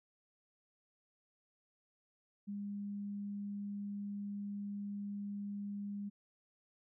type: tone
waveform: sine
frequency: 202.7 Hz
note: G#3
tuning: 42 cents flat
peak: -39 dBFS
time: 2.47-6.1 s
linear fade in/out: 20 ms
effects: none